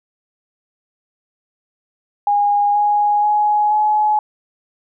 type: tone with pitch steps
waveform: sine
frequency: 819 / 828.5 / 838.1 / 847.9 Hz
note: G#5 / G#5 / G#5 / G#5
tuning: -24 / -4 / +16 / +36 cents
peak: -12 dBFS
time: 2.27-4.19 s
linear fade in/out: 2 ms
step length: 480 ms
effects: none